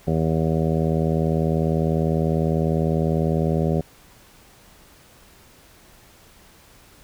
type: harmonic tone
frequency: 80 Hz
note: D#2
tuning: 49 cents sharp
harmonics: 1 / 2 / 3 / 4 / 5 / 6 / 7 / 8 / 9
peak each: -27 / -21 / -27 / -32 / -27 / -31 / -29 / -36 / -34 dBFS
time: 0.07-3.81 s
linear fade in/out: 5 ms
effects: pink hiss -51 dBFS RMS until 7.03 s